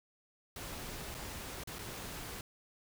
pink noise with dropouts, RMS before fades -44 dBFS, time 0.56-2.41 s, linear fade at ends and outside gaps 2 ms, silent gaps 1.144-1.148 / 1.637-1.673 / 1.786-1.79 s, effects none

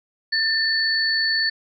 sine tone pair together, 1786 / 4459 Hz, A6 / C#8, +25 / +9 cents, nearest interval octave + major third, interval 1584 cents, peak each -21 dBFS, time 0.32-1.5 s, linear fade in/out 10 ms, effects none

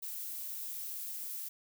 violet noise, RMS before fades -41 dBFS, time 0.02-1.49 s, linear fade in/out 10 ms, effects none

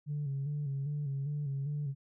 sine tone with vibrato, 142.3 Hz, C#3, 46 cents sharp, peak -31 dBFS, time 0.06-1.95 s, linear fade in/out 50 ms, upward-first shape square, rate 2.5 Hz, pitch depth 57 cents each way, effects tanh soft clip ceiling -29 dBFS

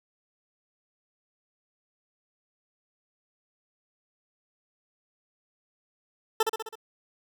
20% pulse tone with echo, 442.6 Hz, A4, 10 cents sharp, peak -15 dBFS, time 6.4-6.43 s, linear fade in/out 5 ms, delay 65 ms, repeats 5, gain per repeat -4 dB, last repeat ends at 6.755 s, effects none

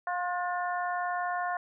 harmonic tone with a mistuned harmonic, 355.1 Hz, F4, 29 cents sharp, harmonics 2 / 3 / 4 / 5, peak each -31 / -35 / -37 / -39 dBFS, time 0.07-1.57 s, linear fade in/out 2 ms, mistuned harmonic 4, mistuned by +27 cents, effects none

